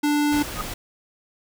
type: tone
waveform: square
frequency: 294.1 Hz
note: D4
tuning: 3 cents sharp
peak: -19 dBFS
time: 0.03-0.43 s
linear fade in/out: 10 ms
type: noise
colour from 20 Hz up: pink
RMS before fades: -32 dBFS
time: 0.32-0.74 s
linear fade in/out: 5 ms
type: tone with exponential growth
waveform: sine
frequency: 1244.5 Hz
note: D#6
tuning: in tune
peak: -22 dBFS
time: 0.51-0.61 s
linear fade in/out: 0 ms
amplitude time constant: 21 ms
effects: none